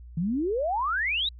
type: exponential sweep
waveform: sine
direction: up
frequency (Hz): 155.56 to 3951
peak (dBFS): -24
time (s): 0.17-1.29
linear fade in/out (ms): 5
effects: added 60 Hz sine -42 dBFS peak until 1.39 s